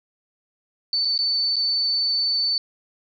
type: tone with dropouts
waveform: sine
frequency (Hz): 4512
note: C#8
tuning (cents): +30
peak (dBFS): -19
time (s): 0.93-2.58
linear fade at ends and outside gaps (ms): 1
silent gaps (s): 1.049-1.053 / 1.178-1.189 / 1.558-1.565
effects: none